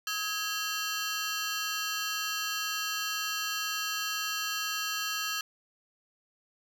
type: ring-modulated tone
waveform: 15% pulse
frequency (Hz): 1462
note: F#6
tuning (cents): -21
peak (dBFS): -21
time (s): 0.07-5.41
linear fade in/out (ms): 2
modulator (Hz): 189
effects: none